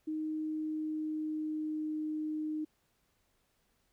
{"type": "tone with pitch glide", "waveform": "sine", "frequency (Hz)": [311.1, 308.2], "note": ["D#4", "D#4"], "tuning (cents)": [0, -16], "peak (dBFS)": -33, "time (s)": [0.07, 2.65], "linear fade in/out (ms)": 10, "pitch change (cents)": -16, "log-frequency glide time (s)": [0.31, 1.97], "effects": ["pink hiss -75 dBFS RMS until 3.92 s"]}